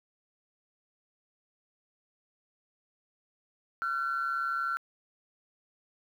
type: tone pair together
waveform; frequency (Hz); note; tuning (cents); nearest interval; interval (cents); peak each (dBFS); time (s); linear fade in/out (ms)
sine; 1363 / 1503; F6 / F#6; -43 / +27; major second; 170; -29 / -33; 3.82-4.77; 0
effects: tanh soft clip ceiling -23 dBFS + 10-bit